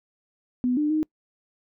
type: tone with pitch steps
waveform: sine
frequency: 249.1 / 299.2 / 310.1 Hz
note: B3 / D4 / D#4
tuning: +15 / +32 / -6 cents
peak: -20 dBFS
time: 0.64-1.03 s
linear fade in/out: 0 ms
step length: 130 ms
effects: noise-tail reverb RT60 0.1 s tail -26 dB re dry